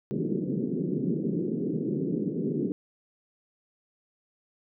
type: band-pass noise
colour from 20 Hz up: pink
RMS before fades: -29 dBFS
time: 0.11-2.72 s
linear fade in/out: 0 ms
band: 150 to 420 Hz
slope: 48 dB/octave
effects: none